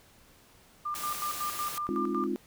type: tone with tremolo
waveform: sine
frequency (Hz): 1196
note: D6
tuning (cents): +31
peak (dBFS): -30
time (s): 0.85-2.27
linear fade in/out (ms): 10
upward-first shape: square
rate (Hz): 5.4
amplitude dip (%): 75
type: noise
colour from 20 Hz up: white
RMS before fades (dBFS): -38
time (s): 0.95-1.78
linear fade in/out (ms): 0
type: chord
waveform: sine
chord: F minor seventh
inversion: first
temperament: equal with one note detuned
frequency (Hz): 207.7 / 266.4 / 311.1 / 349.2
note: Ab3 / C4 / Eb4 / F4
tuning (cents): 0 / +31 / 0 / 0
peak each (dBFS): -35 / -34 / -36 / -32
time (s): 1.89-2.36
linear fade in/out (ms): 0
effects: pink hiss -59 dBFS RMS until 2.46 s